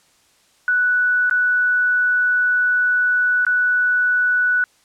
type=tone with dropouts; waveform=sine; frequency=1480 Hz; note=F#6; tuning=in tune; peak=-14 dBFS; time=0.68-4.64 s; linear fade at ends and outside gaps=1 ms; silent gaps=1.297-1.31 / 3.45-3.466 s; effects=white hiss -57 dBFS RMS until 4.84 s + low-pass 9000 Hz 12 dB/octave